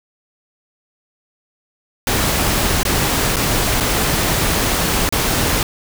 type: noise with dropouts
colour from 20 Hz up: pink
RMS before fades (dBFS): -17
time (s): 2.07-5.63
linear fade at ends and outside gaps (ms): 2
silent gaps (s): 2.832-2.851 / 3.36-3.366 / 3.802-3.806 / 5.091-5.124
effects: none